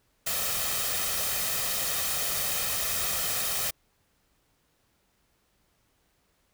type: noise with comb filter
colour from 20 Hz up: white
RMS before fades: -29 dBFS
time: 0.26-3.71 s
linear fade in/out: 10 ms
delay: 1.6 ms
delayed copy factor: +0.55
effects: pink hiss -70 dBFS RMS until 6.53 s